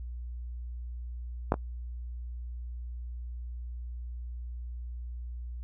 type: clicks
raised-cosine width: 1 ms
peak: -9 / -17 dBFS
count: 2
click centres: 1.521 / 1.541 s
effects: noise-tail reverb RT60 0.1 s tail -23 dB re dry + added 60 Hz sine -36 dBFS peak until 5.63 s